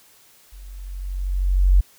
sine tone with level ramp, 46.36 Hz, F#1, 4 cents sharp, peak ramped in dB -38 to -9 dBFS, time 0.52-1.81 s, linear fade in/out 10 ms, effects white hiss -53 dBFS RMS until 1.98 s

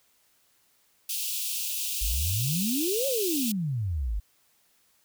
white high-pass noise, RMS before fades -31 dBFS, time 1.09-3.52 s, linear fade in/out 5 ms, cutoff 2500 Hz, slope 96 dB/octave
sine exponential two-way sweep, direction up then down, 46.25 to 565 to 46.25 Hz, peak -26 dBFS, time 2.01-4.2 s, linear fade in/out 10 ms, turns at 3.07 s
effects white hiss -66 dBFS RMS until 5.04 s

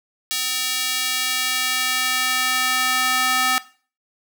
square tone with high-pass filter sweep, 256 Hz, C4, 38 cents flat, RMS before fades -21 dBFS, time 0.31-3.58 s, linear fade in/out 0 ms, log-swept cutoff 3400 to 1200 Hz, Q 0.95, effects noise-tail reverb RT60 0.4 s tail -18 dB re dry

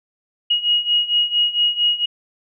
sine beating tone pair, 2886 / 2890.4 Hz, F#7 / F#7, -44 / -41 cents, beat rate 4.4 Hz, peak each -20 / -17 dBFS, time 0.5-2.06 s, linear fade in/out 10 ms, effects none

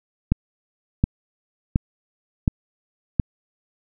click train, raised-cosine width 5 ms, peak -4 dBFS, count 5, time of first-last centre 0.32-3.198 s, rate 1.39 Hz, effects none

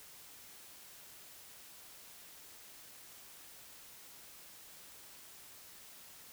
silence, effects white hiss -55 dBFS RMS until 6.32 s

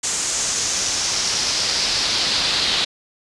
brown noise with band-pass filter sweep, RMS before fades -21 dBFS, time 0.03-2.85 s, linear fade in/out 10 ms, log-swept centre 7200 to 4000 Hz, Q 3.1, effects resampled to 24000 Hz

